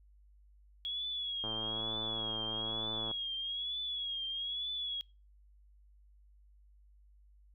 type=tone with vibrato; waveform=sine; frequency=3327 Hz; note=G#7; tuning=2 cents sharp; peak=-35 dBFS; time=0.85-5.01 s; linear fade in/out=0 ms; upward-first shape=triangle; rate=1.1 Hz; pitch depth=89 cents each way
type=click train; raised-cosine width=1 ms; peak=-29 dBFS; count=185; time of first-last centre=1.44-3.113 s; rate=110 Hz
effects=noise-tail reverb RT60 0.3 s tail -24 dB re dry + added 50 Hz sine -59 dBFS peak until 7.54 s